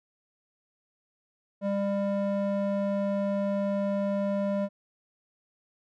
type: tone with band-pass filter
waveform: square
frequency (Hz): 199.4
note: G3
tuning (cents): +30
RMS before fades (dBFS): -28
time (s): 1.61-4.69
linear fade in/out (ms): 50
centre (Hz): 440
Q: 7.4
effects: none